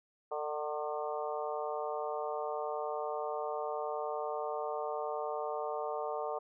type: harmonic tone with a mistuned harmonic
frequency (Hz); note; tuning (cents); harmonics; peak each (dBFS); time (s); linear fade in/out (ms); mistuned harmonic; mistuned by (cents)
150; D3; +37; 3 / 4 / 5 / 6 / 7 / 8; -39 / -39 / -40 / -44 / -44 / -45; 0.31-6.39; 10; 7; +34
effects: none